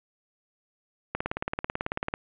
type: click train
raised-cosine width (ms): 0.5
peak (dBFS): -13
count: 19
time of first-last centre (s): 1.15-2.139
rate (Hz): 18.2
effects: resampled to 8000 Hz + 8-bit